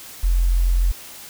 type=tone; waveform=sine; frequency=43.71 Hz; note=F1; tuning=2 cents sharp; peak=-14 dBFS; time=0.23-0.92 s; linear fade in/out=10 ms; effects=white hiss -39 dBFS RMS until 1.29 s